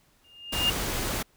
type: tone with exponential growth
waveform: sine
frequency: 2822 Hz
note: F7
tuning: 17 cents sharp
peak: -19 dBFS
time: 0.24-0.7 s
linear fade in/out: 5 ms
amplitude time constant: 100 ms
type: noise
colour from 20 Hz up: pink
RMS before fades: -30 dBFS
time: 0.52-1.23 s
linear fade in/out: 10 ms
effects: pink hiss -64 dBFS RMS until 1.36 s